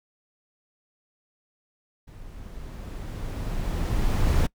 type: noise with level ramp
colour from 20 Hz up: brown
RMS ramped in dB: -44 to -19 dBFS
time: 2.07-4.47 s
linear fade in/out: 10 ms
effects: noise-tail reverb RT60 0.1 s tail -24 dB re dry